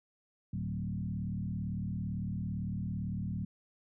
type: tone with frequency modulation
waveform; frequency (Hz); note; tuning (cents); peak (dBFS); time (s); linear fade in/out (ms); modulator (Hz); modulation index
sine; 146.83; D3; 0; -33; 0.53-3.45; 5; 37.8; 1.8
effects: none